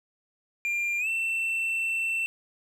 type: tone with pitch glide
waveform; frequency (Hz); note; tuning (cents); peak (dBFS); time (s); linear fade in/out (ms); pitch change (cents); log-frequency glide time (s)
triangle; 2392 to 2685; D7 to E7; +31 to +31; -24; 0.65-2.26; 0; +200; 0.99-1.08
effects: none